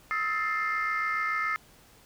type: tone cluster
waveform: sine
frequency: 1275 / 1342 / 1769 / 2104 Hz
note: D#6 / E6 / A6 / C7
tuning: +42 / +31 / +9 / +9 cents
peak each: -29 / -36 / -32 / -30 dBFS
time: 0.11-1.56 s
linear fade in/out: 0 ms
effects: tanh soft clip ceiling -20 dBFS + pink hiss -57 dBFS RMS until 2.05 s